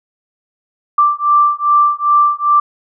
sine beating tone pair, 1174.7 / 1177.2 Hz, D6 / D6, 0 / +4 cents, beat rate 2.5 Hz, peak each -12 dBFS, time 0.98-2.6 s, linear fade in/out 5 ms, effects none

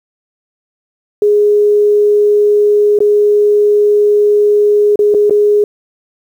sine tone with dropouts, 415.3 Hz, G#4, in tune, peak -6 dBFS, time 1.22-5.64 s, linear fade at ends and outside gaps 2 ms, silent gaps 2.989-3.004 / 4.958-4.991 / 5.141-5.146 / 5.297-5.307 s, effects 7-bit

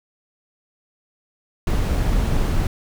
brown noise, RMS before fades -19 dBFS, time 1.67-2.67 s, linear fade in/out 2 ms, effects none

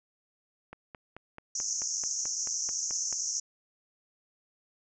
click train, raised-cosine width 0.5 ms, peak -28 dBFS, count 12, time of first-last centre 0.73-3.127 s, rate 4.59 Hz
white band-pass noise, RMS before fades -33 dBFS, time 1.55-3.4 s, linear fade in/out 5 ms, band 5600 to 6700 Hz, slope 96 dB/octave
effects none

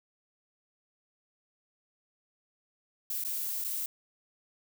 violet noise with dropouts, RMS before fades -34 dBFS, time 3.1-3.86 s, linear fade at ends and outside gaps 2 ms, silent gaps 3.239-3.248 / 3.64-3.646 s, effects none

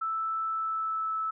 sine tone with pitch glide, 1318.5 to 1307.9 Hz, E6 to E6, 0 to -14 cents, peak -28 dBFS, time 0.01-1.31 s, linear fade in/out 10 ms, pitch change -14 cents, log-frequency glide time 0.46-1.15 s, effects none

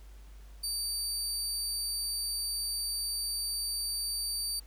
25% pulse tone, 4622 Hz, D8, 28 cents flat, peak -27 dBFS, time 0.63-4.6 s, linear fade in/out 10 ms, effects added 50 Hz sine -47 dBFS peak until 4.66 s + pink hiss -62 dBFS RMS until 4.66 s

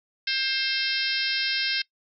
harmonic tone with a mistuned harmonic, 530 Hz, C5, 22 cents sharp, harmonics 3 / 4 / 5 / 6 / 7 / 8 / 9 / 10, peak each -32 / -32 / -32 / -32 / -32 / -32 / -32 / -32 dBFS, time 0.27-1.82 s, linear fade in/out 5 ms, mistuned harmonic 8, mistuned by -28 cents, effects noise-tail reverb RT60 0.1 s tail -22 dB re dry

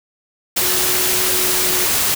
sine tone in noise, 367.1 Hz, F#4, 14 cents flat, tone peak -26 dBFS, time 0.61-1.85 s, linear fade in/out 10 ms, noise white, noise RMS -17 dBFS, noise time 0.56-2.15 s, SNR -12 dB, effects none

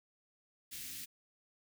white band-stop noise, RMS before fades -45 dBFS, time 0.71-1.06 s, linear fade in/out 20 ms, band 300 to 1900 Hz, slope 24 dB/octave, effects none

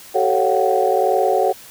sine tone cluster, 381.9 / 443.1 / 553 / 719 / 761 Hz, G4 / A4 / C#5 / F#5 / F#5, -45 / +12 / -4 / -50 / +48 cents, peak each -20 dBFS, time 0.14-1.53 s, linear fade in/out 20 ms, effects tanh soft clip ceiling -3 dBFS + white hiss -41 dBFS RMS until 1.7 s

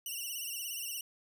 5% pulse tone with vibrato, 2846 Hz, F7, 32 cents sharp, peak -29 dBFS, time 0.06-1.01 s, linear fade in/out 2 ms, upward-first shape sine, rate 17 Hz, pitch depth 86 cents each way, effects none

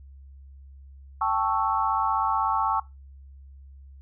sine chord, A dominant seventh, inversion third, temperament equal, 784 / 880 / 1108.7 / 1318.5 Hz, G5 / A5 / C#6 / E6, 0 / 0 / 0 / 0 cents, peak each -29 / -26 / -26 / -29 dBFS, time 1.21-2.8 s, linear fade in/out 5 ms, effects noise-tail reverb RT60 0.2 s tail -19 dB re dry + added 68 Hz sine -44 dBFS peak until 4.01 s

